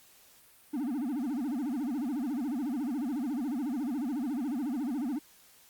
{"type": "tone with vibrato", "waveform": "triangle", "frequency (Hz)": 266.3, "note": "C4", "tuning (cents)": 31, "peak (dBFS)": -28, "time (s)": [0.73, 5.19], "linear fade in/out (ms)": 10, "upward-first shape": "sine", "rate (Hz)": 14, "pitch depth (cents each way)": 250, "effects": ["white hiss -59 dBFS RMS until 5.69 s", "Opus 48 kbps"]}